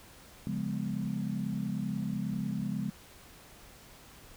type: chord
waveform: sine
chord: C# dominant seventh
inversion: none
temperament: equal with one note detuned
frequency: 138.59 / 174.61 / 204.7 / 246.9 Hz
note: C#3 / E#3 / G#3 / B3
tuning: 0 / 0 / -25 / 0 cents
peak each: -38 / -37 / -34 / -39 dBFS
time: 0.47-2.9 s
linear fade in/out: 0 ms
effects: pink hiss -54 dBFS RMS until 4.36 s